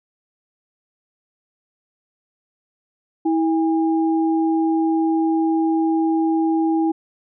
sine tone pair together, 323.7 / 811 Hz, E4 / G#5, -31 / -41 cents, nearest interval octave + major third, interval 1590 cents, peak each -16 / -25 dBFS, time 3.25-6.92 s, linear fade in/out 10 ms, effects none

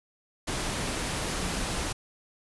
sine tone in noise, 180.4 Hz, F#3, 44 cents flat, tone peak -39 dBFS, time 1.4-1.65 s, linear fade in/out 10 ms, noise pink, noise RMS -31 dBFS, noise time 0.47-1.93 s, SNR -11 dB, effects resampled to 24000 Hz

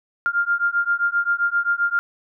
sine beating tone pair, 1396.9 / 1404.5 Hz, F6 / F6, 0 / +9 cents, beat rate 7.6 Hz, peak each -21 / -21 dBFS, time 0.26-1.99 s, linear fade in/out 0 ms, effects none

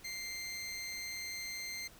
20% pulse tone with amplitude modulation, 2093 Hz, C7, in tune, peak -33 dBFS, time 0.04-1.88 s, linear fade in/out 10 ms, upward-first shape sine, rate 195 Hz, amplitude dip 35%, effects pink hiss -58 dBFS RMS until 1.99 s

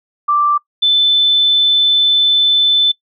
sine tone pair in turn, 1174.7 / 3520 Hz, D6 / A7, 0 / 0 cents, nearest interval octave + perfect fifth, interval 1900 cents, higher second, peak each -10 / -8 dBFS, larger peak second, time 0.28-0.58 / 0.82-2.92 s, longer second, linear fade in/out 10 ms, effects noise-tail reverb RT60 0.1 s tail -22 dB re dry

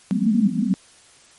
white band-pass noise, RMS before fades -19 dBFS, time 0.11-0.74 s, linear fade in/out 0 ms, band 180 to 250 Hz, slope 96 dB/octave, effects white hiss -51 dBFS RMS until 1.38 s + MP3 48 kbps

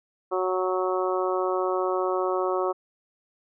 harmonic tone, 185 Hz, F#3, in tune, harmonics 2 / 3 / 4 / 5 / 6 / 7, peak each -26 / -29 / -32 / -35 / -31 / -34 dBFS, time 0.31-2.73 s, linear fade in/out 20 ms, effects none

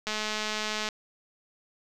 click train, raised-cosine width 0.2 ms, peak -14 dBFS, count 176, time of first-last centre 0.07-0.888 s, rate 214 Hz, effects none

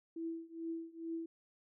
sine tone with tremolo, 329.6 Hz, E4, in tune, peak -36 dBFS, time 0.16-1.26 s, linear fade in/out 5 ms, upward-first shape triangle, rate 2.3 Hz, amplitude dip 95%, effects none

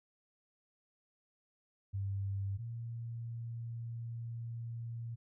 sine tone pair in turn, 98.5 / 116.37 Hz, G2 / A#2, +9 / -3 cents, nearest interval minor third, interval 288 cents, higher second, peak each -34 / -39 dBFS, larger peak first, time 1.93-2.58 / 2.58-5.16 s, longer second, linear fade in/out 20 ms, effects none

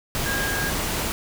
sine tone in noise, 1626 Hz, G#6, 37 cents flat, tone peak -26 dBFS, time 0.26-0.7 s, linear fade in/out 0 ms, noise pink, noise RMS -26 dBFS, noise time 0.15-1.12 s, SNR -3 dB, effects none

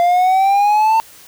triangle exponential sweep, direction up, 691 to 902 Hz, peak -8 dBFS, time 0-1 s, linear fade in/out 0 ms, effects white hiss -42 dBFS RMS until 1.27 s

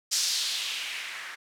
violet noise with low-pass filter sweep, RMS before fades -31 dBFS, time 0.11-1.36 s, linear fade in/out 20 ms, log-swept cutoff 5800 to 1600 Hz, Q 2.1, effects none

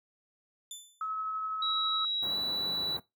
20% pulse tone with exponential decay, 3520 Hz, A7, in tune, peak -32 dBFS, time 0.71-1.09 s, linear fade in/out 2 ms, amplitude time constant 81 ms
sine tone with tremolo, 1288 Hz, E6, 41 cents flat, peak -31 dBFS, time 1.01-2.05 s, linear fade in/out 2 ms, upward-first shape triangle, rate 12 Hz, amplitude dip 25%
sine tone with pitch glide, 3873 to 3943 Hz, B7 to B7, -35 to -4 cents, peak -29 dBFS, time 1.62-2.97 s, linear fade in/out 5 ms, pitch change +31 cents, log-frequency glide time 2.23-2.36 s
pink band-stop noise, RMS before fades -41 dBFS, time 2.22-3 s, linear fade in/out 10 ms, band 1500 to 13000 Hz, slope 24 dB/octave
effects noise-tail reverb RT60 0.2 s tail -19 dB re dry + high-pass 150 Hz 12 dB/octave

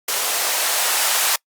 violet noise with band-pass filter sweep, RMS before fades -20 dBFS, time 0.08-1.36 s, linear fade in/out 5 ms, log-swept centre 510 to 820 Hz, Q 1.4, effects noise-tail reverb RT60 0.1 s tail -26 dB re dry + Opus 48 kbps

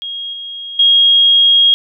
sine tone with level steps, 3270 Hz, G#7, 28 cents flat, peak -21 / -24 / -6 dBFS, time 0.02-1.74 s, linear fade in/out 0 ms, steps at 0.33 / 0.79 s, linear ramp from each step 5 ms, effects none

